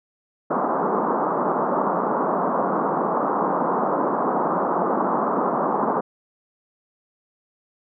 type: band-pass noise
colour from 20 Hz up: white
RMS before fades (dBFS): -22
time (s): 0.5-6.01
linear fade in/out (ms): 10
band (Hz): 170 to 1200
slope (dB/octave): 48
effects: none